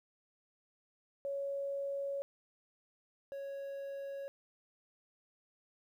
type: tone pair in turn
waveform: sine / triangle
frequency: 557 / 553.8 Hz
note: C#5 / C#5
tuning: +8 / -2 cents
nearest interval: unison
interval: 10 cents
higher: first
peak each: -35 / -38 dBFS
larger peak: first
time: 1.25-2.22 / 3.32-4.28 s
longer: first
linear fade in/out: 0 ms
effects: 12-bit